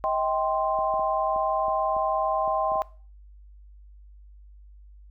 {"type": "chord", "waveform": "sine", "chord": "C minor", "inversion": "first", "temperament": "equal with one note detuned", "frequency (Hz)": [634.6, 784, 1046.5], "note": ["Eb5", "G5", "C6"], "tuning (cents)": [34, 0, 0], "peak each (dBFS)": -27, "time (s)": [0.04, 2.82], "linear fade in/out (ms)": 0}
{"type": "clicks", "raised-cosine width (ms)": 2, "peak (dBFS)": -31, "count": 9, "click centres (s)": [0.789, 0.94, 0.995, 1.362, 1.683, 1.966, 2.478, 2.719, 2.757]}
{"effects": ["noise-tail reverb RT60 0.4 s tail -20 dB re dry", "added 50 Hz sine -46 dBFS peak until 5.1 s"]}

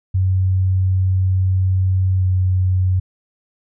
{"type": "tone with pitch glide", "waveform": "sine", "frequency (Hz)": [93.7, 92.57], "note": ["F#2", "F#2"], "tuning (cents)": [22, 1], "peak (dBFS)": -13, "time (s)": [0.14, 3], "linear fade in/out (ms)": 10, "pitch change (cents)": -21, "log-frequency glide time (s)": [2.18, 2.23], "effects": []}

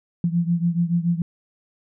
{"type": "beating tone pair", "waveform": "sine", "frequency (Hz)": [169.2, 176.2], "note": ["E3", "F3"], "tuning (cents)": [45, 16], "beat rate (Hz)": 7, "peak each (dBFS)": [-20, -23], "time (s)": [0.24, 1.22], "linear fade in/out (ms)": 2, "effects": []}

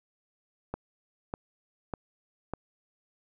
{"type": "click train", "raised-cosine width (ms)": 1, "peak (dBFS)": -19, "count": 4, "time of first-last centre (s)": [0.74, 2.536], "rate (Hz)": 1.67, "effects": []}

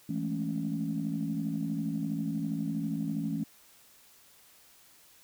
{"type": "chord", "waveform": "sine", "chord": "A major seventh", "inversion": "second", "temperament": "equal", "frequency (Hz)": [164.81, 207.7, 220, 277.2], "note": ["E3", "G#3", "A3", "C#4"], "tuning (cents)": [0, 0, 0, 0], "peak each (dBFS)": [-34, -37, -35, -34], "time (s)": [0.09, 3.44], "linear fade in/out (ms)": 5, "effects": ["tanh soft clip ceiling -21 dBFS", "white hiss -59 dBFS RMS until 5.23 s"]}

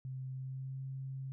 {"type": "tone with pitch glide", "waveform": "sine", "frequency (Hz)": [130.81, 133.56], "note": ["C3", "C3"], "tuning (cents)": [0, 36], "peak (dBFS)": -39, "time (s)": [0.05, 1.32], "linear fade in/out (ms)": 0, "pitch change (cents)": 36, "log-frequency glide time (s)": [0.31, 0.82], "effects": []}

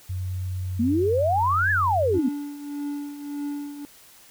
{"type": "tone with pitch glide", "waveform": "sine", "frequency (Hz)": [92.3, 91.72], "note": ["F#2", "F#2"], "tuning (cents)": [-4, -15], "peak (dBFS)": -26, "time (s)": [0.09, 2.19], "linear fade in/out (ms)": 10, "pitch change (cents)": -11, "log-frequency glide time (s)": [0.74, 1.63]}
{"type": "exponential two-way sweep", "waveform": "sine", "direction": "up then down", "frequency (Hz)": [220, 1754, 229.9], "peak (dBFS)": -19, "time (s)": [0.79, 2.29], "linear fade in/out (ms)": 10, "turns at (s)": 1.71}
{"type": "tone with tremolo", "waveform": "triangle", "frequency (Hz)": 288.8, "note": "D4", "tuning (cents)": -29, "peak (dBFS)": -24, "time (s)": [2.14, 3.85], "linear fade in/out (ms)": 0, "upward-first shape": "triangle", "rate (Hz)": 1.7, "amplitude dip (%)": 70}
{"effects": ["white hiss -51 dBFS RMS until 4.3 s"]}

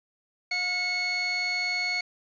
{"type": "tone pair together", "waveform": "30% pulse", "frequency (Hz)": [716, 2198], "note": ["F5", "C#7"], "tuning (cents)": [43, -15], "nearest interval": "octave + perfect fifth", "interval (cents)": 1942, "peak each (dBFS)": [-35, -23], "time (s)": [0.51, 2.01], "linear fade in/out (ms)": 5, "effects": ["resampled to 16000 Hz"]}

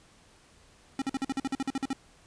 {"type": "tone bursts", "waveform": "square", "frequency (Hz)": 269.4, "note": "C#4", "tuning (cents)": -49, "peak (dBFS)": -28, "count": 13, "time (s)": [0.99, 1.931], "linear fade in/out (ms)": 2, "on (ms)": 29, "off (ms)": 47, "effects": ["pink hiss -59 dBFS RMS until 2.26 s", "resampled to 22050 Hz"]}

